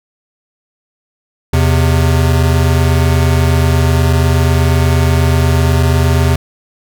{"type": "tone pair together", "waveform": "square", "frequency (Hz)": [82.1, 130.36], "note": ["E2", "C3"], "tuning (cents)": [-6, -6], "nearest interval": "minor sixth", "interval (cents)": 800, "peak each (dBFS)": [-11, -13], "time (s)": [1.53, 6.36], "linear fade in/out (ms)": 5, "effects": []}